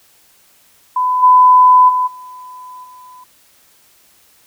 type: tone with level steps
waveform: sine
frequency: 1004 Hz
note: B5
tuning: 28 cents sharp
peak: -12 / -4 / -12 / -31 / -36 dBFS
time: 0.96-3.24 s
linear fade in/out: 5 ms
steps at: 1.22 / 1.88 / 2.06 / 2.83 s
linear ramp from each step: 20 ms
effects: white hiss -51 dBFS RMS until 4.46 s